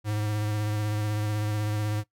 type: tone with vibrato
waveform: square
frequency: 105.7 Hz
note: G#2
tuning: 31 cents sharp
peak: -27 dBFS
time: 0.04-2.04 s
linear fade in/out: 50 ms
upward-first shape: sine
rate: 16 Hz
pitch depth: 22 cents each way
effects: noise-tail reverb RT60 0.1 s tail -17 dB re dry